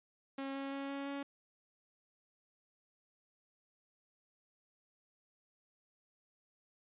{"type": "tone with pitch steps", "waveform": "sawtooth", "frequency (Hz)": [272.2, 274.1, 276, 277.9, 279.9], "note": ["C#4", "C#4", "C#4", "C#4", "C#4"], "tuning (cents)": [-31, -19, -7, 4, 17], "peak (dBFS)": -35, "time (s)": [0.38, 1.23], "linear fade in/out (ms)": 5, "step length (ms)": 170, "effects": ["resampled to 8000 Hz"]}